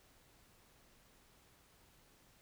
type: silence
effects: pink hiss -67 dBFS RMS until 2.41 s